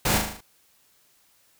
pink noise with echo, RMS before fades -23 dBFS, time 0.05-0.18 s, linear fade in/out 5 ms, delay 38 ms, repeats 6, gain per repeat -4 dB, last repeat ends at 0.408 s, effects white hiss -62 dBFS RMS until 1.59 s

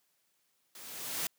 white noise with level ramp, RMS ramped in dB -50 to -33 dBFS, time 0.75-1.27 s, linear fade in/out 2 ms, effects white hiss -75 dBFS RMS until 1.38 s + high-pass 100 Hz 12 dB/octave

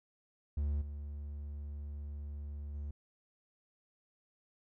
triangle tone with level steps, 72.7 Hz, D2, 17 cents flat, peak -29 / -38 / -36 dBFS, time 0.57-2.91 s, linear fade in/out 5 ms, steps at 0.81 / 2.74 s, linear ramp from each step 10 ms, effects none

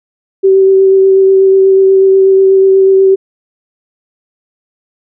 sine tone with vibrato, 384.7 Hz, G4, 33 cents flat, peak -3 dBFS, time 0.43-3.16 s, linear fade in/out 20 ms, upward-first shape sine, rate 8.2 Hz, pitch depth 12 cents each way, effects none

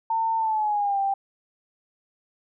sine tone with pitch glide, 900 to 788 Hz, A5 to G5, +39 to +9 cents, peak -21 dBFS, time 0.1-1.14 s, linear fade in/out 5 ms, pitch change -230 cents, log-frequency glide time 0.38-0.99 s, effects none

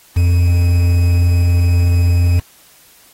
triangle tone with quantisation, 87.31 Hz, F2, in tune, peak -7 dBFS, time 0.16-2.4 s, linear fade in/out 10 ms, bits 5, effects white hiss -47 dBFS RMS until 3.13 s + AAC 48 kbps

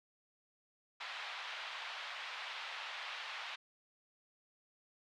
white band-pass noise, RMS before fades -45 dBFS, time 1-3.56 s, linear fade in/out 10 ms, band 720 to 3500 Hz, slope 24 dB/octave, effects none

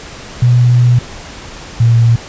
sine tone pair in turn, 122.1 / 116.28 Hz, B2 / A#2, -19 / -4 cents, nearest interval minor second, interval 85 cents, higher first, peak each -5 dBFS, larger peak neither, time 0.42-0.99 / 1.8-2.16 s, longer first, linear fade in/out 5 ms, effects pink hiss -30 dBFS RMS until 2.28 s + resampled to 16000 Hz

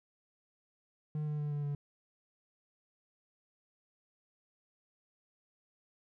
triangle tone with pitch steps, 151.6 / 149.69 / 147.8 / 145.93 / 144.09 Hz, D#3 / D3 / D3 / D3 / D3, -45 / +33 / +11 / -11 / -33 cents, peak -31 dBFS, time 1.15-1.75 s, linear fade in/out 2 ms, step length 120 ms, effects none

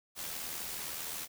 white noise with amplitude modulation, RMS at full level -38 dBFS, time 0.15-1.28 s, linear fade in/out 50 ms, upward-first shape sine, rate 79.7 Hz, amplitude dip 45%, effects none

